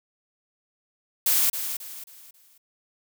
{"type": "noise with echo", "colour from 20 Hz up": "blue", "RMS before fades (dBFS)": -21, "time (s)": [1.26, 1.5], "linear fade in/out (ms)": 5, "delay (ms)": 270, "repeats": 4, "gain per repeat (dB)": -9, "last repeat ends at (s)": 2.58, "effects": []}